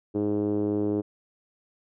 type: tone with low-pass filter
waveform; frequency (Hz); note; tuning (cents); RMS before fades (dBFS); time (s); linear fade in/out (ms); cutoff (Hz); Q
5% pulse; 103.83; G#2; 0; -26; 0.14-1.02; 20; 360; 4.1
effects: none